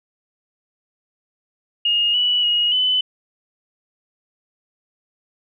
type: tone with pitch steps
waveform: sine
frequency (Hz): 2851 / 2950 / 2886 / 3013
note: F7 / F#7 / F#7 / F#7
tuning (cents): +35 / -6 / -44 / +31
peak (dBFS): -15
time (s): 1.85-3.01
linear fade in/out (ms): 5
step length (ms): 290
effects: none